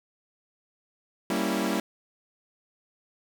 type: chord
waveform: sawtooth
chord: G diminished seventh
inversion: none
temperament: equal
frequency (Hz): 196 / 233.1 / 277.2 / 329.6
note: G3 / Bb3 / Db4 / Fb4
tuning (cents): 0 / 0 / 0 / 0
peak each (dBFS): -26 / -27 / -28 / -27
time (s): 1.3-1.8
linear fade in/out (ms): 2
effects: 9-bit